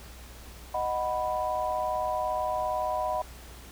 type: chord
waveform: sine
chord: B major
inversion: first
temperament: equal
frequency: 622.3 / 740 / 987.8 Hz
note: D#5 / F#5 / B5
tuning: 0 / 0 / 0 cents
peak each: -31 dBFS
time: 0.74-3.22 s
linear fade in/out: 5 ms
effects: added 60 Hz sine -46 dBFS peak until 3.71 s + pink hiss -49 dBFS RMS until 3.71 s